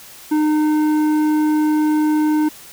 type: tone with tanh clipping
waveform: sine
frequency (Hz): 305.5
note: D#4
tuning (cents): -32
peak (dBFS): -15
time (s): 0.31-2.49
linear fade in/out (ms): 10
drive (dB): 10
effects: white hiss -40 dBFS RMS until 2.72 s